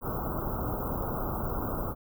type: band-stop noise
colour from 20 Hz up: pink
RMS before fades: -32 dBFS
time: 0.01-1.95 s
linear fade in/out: 50 ms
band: 1400 to 14000 Hz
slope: 96 dB/octave
effects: none